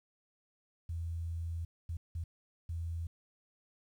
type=tone bursts at uneven times; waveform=sine; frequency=83.6 Hz; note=E2; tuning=25 cents sharp; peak=-35 dBFS; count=4; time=0.89-1.65 / 1.89-1.97 / 2.15-2.24 / 2.69-3.07 s; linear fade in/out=5 ms; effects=11-bit

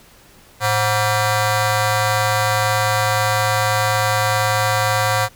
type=ring-modulated tone; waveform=15% pulse; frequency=421.8 Hz; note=G#4; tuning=27 cents sharp; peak=-6 dBFS; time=0.6-5.29 s; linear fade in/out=50 ms; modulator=312 Hz; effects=pink hiss -48 dBFS RMS until 5.35 s

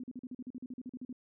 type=tone bursts; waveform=sine; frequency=251.4 Hz; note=B3; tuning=31 cents sharp; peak=-39 dBFS; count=15; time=0-1.128 s; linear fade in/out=2 ms; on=36 ms; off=42 ms; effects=none

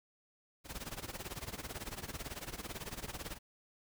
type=noise with tremolo; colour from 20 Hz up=pink; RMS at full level=-41 dBFS; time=0.64-3.39 s; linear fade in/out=50 ms; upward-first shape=sine; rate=18 Hz; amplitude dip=85%; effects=none

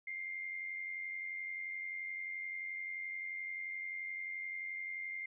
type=tone with amplitude modulation; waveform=sine; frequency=2106 Hz; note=C7; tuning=11 cents sharp; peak=-37 dBFS; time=0.07-5.26 s; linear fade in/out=5 ms; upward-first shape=sine; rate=91.5 Hz; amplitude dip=50%; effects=none

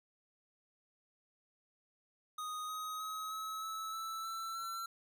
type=tone with pitch steps; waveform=square; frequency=1244.5 / 1259 / 1273.6 / 1288.4 / 1303.4 / 1318.5 / 1333.8 / 1349.3 Hz; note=D#6 / D#6 / D#6 / E6 / E6 / E6 / E6 / E6; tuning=0 / +20 / +40 / -40 / -20 / 0 / +20 / +40 cents; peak=-40 dBFS; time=2.38-4.86 s; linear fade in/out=5 ms; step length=310 ms; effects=none

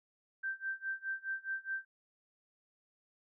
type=tone with tremolo; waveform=sine; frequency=1565 Hz; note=G6; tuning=3 cents flat; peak=-33 dBFS; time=0.43-1.85 s; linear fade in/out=10 ms; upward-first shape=sine; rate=4.8 Hz; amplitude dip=95%; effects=none

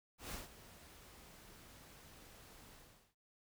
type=noise with ADSR envelope; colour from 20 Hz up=pink; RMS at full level=-44 dBFS; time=0.18-3.15 s; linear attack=140 ms; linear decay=160 ms; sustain=-15 dB; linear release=430 ms; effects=none

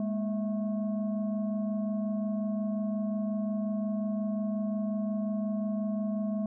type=tone with frequency modulation; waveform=sine; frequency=207.7 Hz; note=G#3; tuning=in tune; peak=-28 dBFS; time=0-6.46 s; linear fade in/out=2 ms; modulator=441 Hz; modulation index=0.67; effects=none

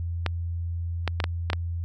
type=clicks; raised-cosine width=0.3 ms; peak=-9 dBFS; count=6; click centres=0.263 / 1.077 / 1.202 / 1.241 / 1.501 / 1.532 s; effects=added 85 Hz sine -27 dBFS peak until 1.84 s

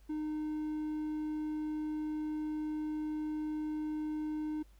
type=tone; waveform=triangle; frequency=306.3 Hz; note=D#4; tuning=27 cents flat; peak=-32 dBFS; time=0.09-4.63 s; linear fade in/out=10 ms; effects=added 50 Hz sine -57 dBFS peak until 4.79 s + pink hiss -70 dBFS RMS until 4.79 s

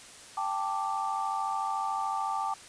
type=chord; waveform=sine; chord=G suspended second; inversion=none; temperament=equal with one note detuned; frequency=786.3 / 880 / 1174.7 Hz; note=G5 / A5 / D6; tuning=+5 / 0 / 0 cents; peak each=-33 dBFS; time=0.37-2.54 s; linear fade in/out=5 ms; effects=white hiss -49 dBFS RMS until 2.68 s + resampled to 22050 Hz

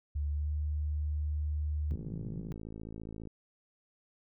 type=tone with pitch glide; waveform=sine; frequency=73 to 74.97 Hz; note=D2 to D2; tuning=-10 to +36 cents; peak=-30 dBFS; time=0.15-1.96 s; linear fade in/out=10 ms; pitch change=+46 cents; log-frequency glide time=0.3-0.49 s
type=band-pass noise; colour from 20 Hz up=white; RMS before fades=-42 dBFS; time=1.91-2.52 s; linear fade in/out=0 ms; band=120 to 180 Hz; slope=48 dB/octave
type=click train; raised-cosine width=3 ms; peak=-31 dBFS; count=75; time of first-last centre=1.92-3.273 s; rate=54.7 Hz
effects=none

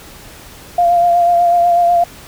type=tone with vibrato; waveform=sine; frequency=695 Hz; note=F5; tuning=9 cents flat; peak=-8 dBFS; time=0.78-2.04 s; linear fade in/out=5 ms; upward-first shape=sine; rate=8.1 Hz; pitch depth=24 cents each way; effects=pink hiss -37 dBFS RMS until 2.27 s

